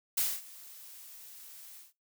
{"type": "noise with ADSR envelope", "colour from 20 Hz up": "blue", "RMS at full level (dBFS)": -28, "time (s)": [0.17, 1.93], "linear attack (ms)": 9, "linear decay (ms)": 230, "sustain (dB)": -22, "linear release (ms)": 160, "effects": ["noise-tail reverb RT60 0.2 s tail -19 dB re dry"]}